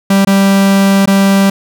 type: tone with dropouts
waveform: 45% pulse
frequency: 196 Hz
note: G3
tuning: in tune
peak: -6 dBFS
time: 0.1-1.5 s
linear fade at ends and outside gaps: 5 ms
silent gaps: 0.249-0.271 / 1.058-1.074 s
effects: none